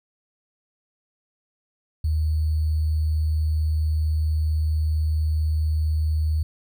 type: tone with sample-and-hold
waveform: sine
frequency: 77.78 Hz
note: D#2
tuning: in tune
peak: -19 dBFS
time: 2.04-6.43 s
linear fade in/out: 5 ms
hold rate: 4410 Hz
effects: none